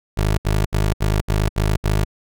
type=tone bursts; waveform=20% pulse; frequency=51.91 Hz; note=G#1; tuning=in tune; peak=-11 dBFS; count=7; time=0.17-2.048 s; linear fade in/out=10 ms; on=210 ms; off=68 ms; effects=none